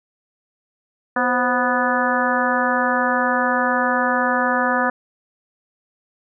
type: harmonic tone with a mistuned harmonic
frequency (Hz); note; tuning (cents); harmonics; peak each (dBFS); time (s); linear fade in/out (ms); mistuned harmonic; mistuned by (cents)
246.9; B3; 0; 1 / 2 / 3 / 4 / 5 / 6 / 7; -24 / -24 / -24 / -24 / -24 / -24 / -24; 1.16-4.9; 5; 2; +87
effects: none